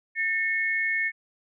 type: tone pair together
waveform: sine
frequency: 1800 / 2188 Hz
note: A6 / C#7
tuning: +39 / -23 cents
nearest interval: minor third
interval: 338 cents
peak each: -26 dBFS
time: 0.15-1.12 s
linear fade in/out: 50 ms
effects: none